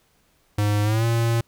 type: tone with pitch glide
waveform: square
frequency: 103.83 to 115.87 Hz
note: G#2 to A#2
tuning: 0 to -10 cents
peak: -19 dBFS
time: 0.58-1.41 s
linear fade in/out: 5 ms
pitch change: +190 cents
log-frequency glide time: 0.83-1.05 s
effects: pink hiss -63 dBFS RMS until 1.47 s